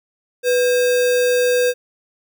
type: tone with sample-and-hold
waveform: sine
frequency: 493.8 Hz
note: B4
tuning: in tune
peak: -13 dBFS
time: 0.43-1.74 s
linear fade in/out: 50 ms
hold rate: 2100 Hz
effects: none